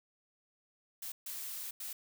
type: noise bursts at uneven times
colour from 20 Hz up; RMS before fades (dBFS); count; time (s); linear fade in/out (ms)
blue; -42; 3; 1.02-1.12 / 1.26-1.71 / 1.8-1.93; 5
effects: none